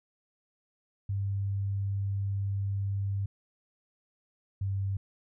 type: tone pair in turn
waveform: sine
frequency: 99 / 97.81 Hz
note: G2 / G2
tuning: +18 / -3 cents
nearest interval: unison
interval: 21 cents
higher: first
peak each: -28 dBFS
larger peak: neither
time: 1.09-3.26 / 4.61-4.97 s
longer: first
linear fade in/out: 5 ms
effects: none